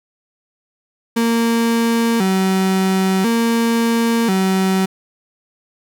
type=tone with vibrato; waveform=35% pulse; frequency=209.3 Hz; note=G#3; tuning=14 cents sharp; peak=-12 dBFS; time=1.16-4.86 s; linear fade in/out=10 ms; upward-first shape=square; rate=0.48 Hz; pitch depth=170 cents each way; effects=none

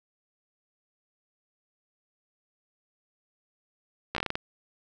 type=slowing click train; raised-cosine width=0.3 ms; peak=-13 dBFS; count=8; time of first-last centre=4.15-4.355 s; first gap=14 ms; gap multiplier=1.24; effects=none

